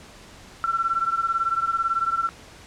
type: beating tone pair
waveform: sine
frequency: 1341 / 1359 Hz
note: E6 / F6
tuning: +29 / -48 cents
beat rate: 18 Hz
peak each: -23 / -25 dBFS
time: 0.64-2.29 s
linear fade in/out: 0 ms
effects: pink hiss -46 dBFS RMS until 2.66 s + low-pass 8000 Hz 12 dB/octave